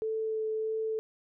sine tone with vibrato, 438.9 Hz, A4, 4 cents flat, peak -29 dBFS, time 0.02-0.99 s, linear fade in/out 0 ms, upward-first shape sine, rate 1.6 Hz, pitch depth 9 cents each way, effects none

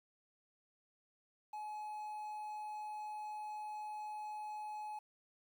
triangle tone with quantisation, 848 Hz, G#5, 36 cents sharp, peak -40 dBFS, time 1.53-4.99 s, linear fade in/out 5 ms, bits 11, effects none

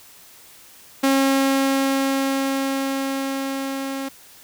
sawtooth tone with level ramp, 271.1 Hz, C#4, 38 cents flat, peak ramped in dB -11 to -22 dBFS, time 1.03-4.09 s, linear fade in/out 10 ms, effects white hiss -47 dBFS RMS until 4.43 s

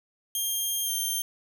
5% pulse tone with pitch glide, 3202 to 3163 Hz, G7 to G7, +36 to +15 cents, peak -19 dBFS, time 0.35-1.22 s, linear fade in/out 2 ms, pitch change -21 cents, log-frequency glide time 0.85-0.9 s, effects none

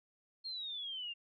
sine exponential sweep, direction down, 4283 to 2762 Hz, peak -39 dBFS, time 0.44-1.14 s, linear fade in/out 20 ms, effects MP3 48 kbps

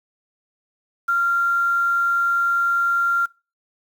sine tone with quantisation, 1385 Hz, F6, 15 cents flat, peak -16 dBFS, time 1.08-3.26 s, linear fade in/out 10 ms, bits 7, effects noise-tail reverb RT60 0.3 s tail -23 dB re dry

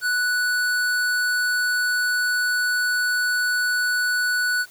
sine tone with hard clipping, 1480 Hz, F#6, in tune, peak -21 dBFS, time 0.01-4.66 s, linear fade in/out 50 ms, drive 16 dB, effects white hiss -49 dBFS RMS until 4.7 s

